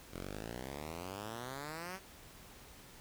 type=exponential sweep; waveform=5% pulse; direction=up; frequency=42.24 to 196 Hz; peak=-31 dBFS; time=0.11-2 s; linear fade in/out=50 ms; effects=pink hiss -56 dBFS RMS until 3 s